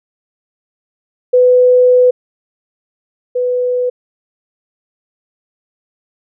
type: tone pair in turn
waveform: sine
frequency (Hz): 499.4 / 496.5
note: B4 / B4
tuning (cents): +19 / +9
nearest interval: unison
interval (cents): 10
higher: first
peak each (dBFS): -5 / -12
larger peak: first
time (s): 1.33-2.11 / 3.35-3.9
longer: first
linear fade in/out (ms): 10
effects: none